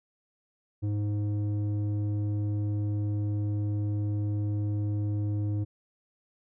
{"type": "tone with low-pass filter", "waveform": "square", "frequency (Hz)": 103.83, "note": "G#2", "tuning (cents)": 0, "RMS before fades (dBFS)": -29, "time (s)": [0.82, 5.65], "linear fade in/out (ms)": 20, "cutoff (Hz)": 290, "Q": 1.2, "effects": []}